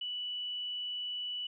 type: tone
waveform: sine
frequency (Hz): 2960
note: F#7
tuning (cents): 0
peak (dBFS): -35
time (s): 0.01-1.47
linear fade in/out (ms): 5
effects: none